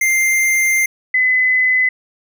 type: tone pair in turn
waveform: square / sine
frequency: 2097 / 2019 Hz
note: C7 / B6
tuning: +3 / +38 cents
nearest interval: minor second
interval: 65 cents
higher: first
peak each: -13 / -11 dBFS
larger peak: second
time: 0.01-0.86 / 1.14-1.89 s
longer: first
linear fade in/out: 5 ms
effects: none